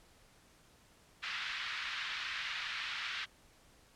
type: band-pass noise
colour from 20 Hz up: pink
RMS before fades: -40 dBFS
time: 1.22-3.26 s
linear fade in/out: 20 ms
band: 1400 to 4000 Hz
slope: 24 dB/octave
effects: pink hiss -64 dBFS RMS until 3.95 s + low-pass 11000 Hz 12 dB/octave